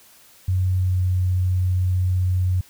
sine tone with pitch glide, 92.5 to 91.54 Hz, F#2 to F#2, 0 to -18 cents, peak -17 dBFS, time 0.48-2.61 s, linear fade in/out 5 ms, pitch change -18 cents, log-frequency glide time 0.74-1.01 s, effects white hiss -51 dBFS RMS until 2.69 s

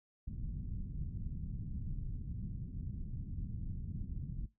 pink low-pass noise, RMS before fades -41 dBFS, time 0.27-4.46 s, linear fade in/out 5 ms, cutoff 190 Hz, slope 24 dB/octave, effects noise-tail reverb RT60 0.2 s tail -18 dB re dry

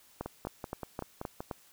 two click trains, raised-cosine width 1 ms, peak -21 / -23 dBFS, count 6 / 7, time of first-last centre 0.21-1.512 / 0.26-1.405 s, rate 3.84 / 5.24 Hz, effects white hiss -61 dBFS RMS until 1.72 s

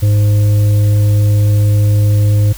sine tone with frequency modulation, 103.83 Hz, G#2, in tune, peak -7 dBFS, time 0.02-2.53 s, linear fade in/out 10 ms, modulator 415 Hz, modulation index 0.21, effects added 50 Hz sine -28 dBFS peak until 2.57 s + white hiss -34 dBFS RMS until 2.57 s

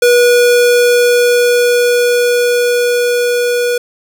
square tone with level ramp, 484.9 Hz, B4, 32 cents flat, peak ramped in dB -6 to -12 dBFS, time 0.02-3.78 s, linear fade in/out 5 ms, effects none

